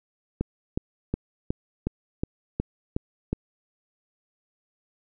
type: click train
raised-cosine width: 3 ms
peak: -12 dBFS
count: 9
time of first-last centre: 0.41-3.33 s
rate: 2.74 Hz
effects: none